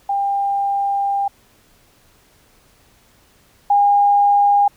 sine tone pair in turn, 798 / 811.5 Hz, G5 / G#5, +31 / -40 cents, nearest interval unison, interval 29 cents, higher second, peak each -16 / -10 dBFS, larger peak second, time 0.09-1.28 / 3.7-4.68 s, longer first, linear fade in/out 5 ms, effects pink hiss -54 dBFS RMS until 4.76 s

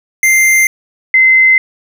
square / sine tone pair in turn, 2091 / 2061 Hz, C7 / C7, -2 / -27 cents, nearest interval unison, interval 25 cents, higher first, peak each -7 / -4 dBFS, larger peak second, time 0.23-0.67 / 1.14-1.58 s, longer neither, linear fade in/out 2 ms, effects none

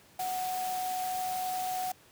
sine tone in noise, 740 Hz, F#5, in tune, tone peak -31 dBFS, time 0.19-1.92 s, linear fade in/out 5 ms, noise white, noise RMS -41 dBFS, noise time 0.19-1.92 s, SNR +7 dB, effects pink hiss -59 dBFS RMS until 2.11 s + high-pass 80 Hz 12 dB/octave

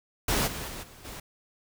pink noise with level steps, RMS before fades -26 / -36 / -39 / -50 / -41 dBFS, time 0.28-1.2 s, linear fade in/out 5 ms, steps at 0.46 / 0.67 / 0.82 / 1.04 s, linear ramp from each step 20 ms, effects none

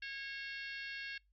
harmonic tone with a mistuned harmonic, 547 Hz, C#5, 23 cents flat, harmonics 3 / 4 / 5 / 6 / 7 / 8 / 9 / 10, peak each -45 / -49 / -48 / -55 / -56 / -53 / -61 / -63 dBFS, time 0.02-1.18 s, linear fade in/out 5 ms, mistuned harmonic 7, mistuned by -70 cents, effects noise-tail reverb RT60 0.2 s tail -25 dB re dry + added 50 Hz sine -70 dBFS peak until 1.32 s

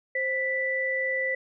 sine tone pair together, 525.1 / 1975.5 Hz, C5 / B6, +6 / 0 cents, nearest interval octave + major seventh, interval 2294 cents, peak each -30 / -26 dBFS, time 0.15-1.35 s, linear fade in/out 5 ms, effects none

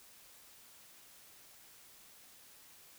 silence, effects white hiss -59 dBFS RMS until 2.98 s

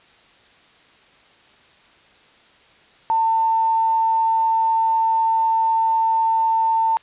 sine tone with quantisation, 898 Hz, A5, 35 cents sharp, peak -15 dBFS, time 3.1-6.97 s, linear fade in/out 0 ms, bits 7, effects white hiss -52 dBFS RMS until 7.02 s + resampled to 8000 Hz

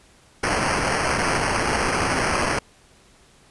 white noise with sample-and-hold, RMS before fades -22 dBFS, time 0.43-2.59 s, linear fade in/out 5 ms, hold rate 3675 Hz, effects pink hiss -54 dBFS RMS until 3.5 s + resampled to 24000 Hz

